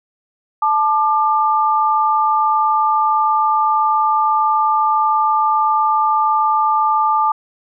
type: tone pair together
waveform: sine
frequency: 873 / 1194.6 Hz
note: A5 / D6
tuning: -14 / +29 cents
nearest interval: perfect fourth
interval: 543 cents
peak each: -15 dBFS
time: 0.62-7.32 s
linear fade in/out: 5 ms
effects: none